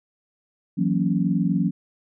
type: chord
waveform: sine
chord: F# dominant seventh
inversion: third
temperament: equal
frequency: 164.81 / 185 / 233.1 / 277.2 Hz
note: E3 / F#3 / A#3 / C#4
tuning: 0 / 0 / 0 / 0 cents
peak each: -24 / -22 / -27 / -26 dBFS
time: 0.77-1.71 s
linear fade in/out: 20 ms
effects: none